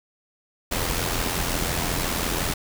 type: noise with amplitude modulation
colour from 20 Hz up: pink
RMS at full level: -23 dBFS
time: 0.71-2.54 s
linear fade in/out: 10 ms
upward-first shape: sine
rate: 85.6 Hz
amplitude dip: 55%
effects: none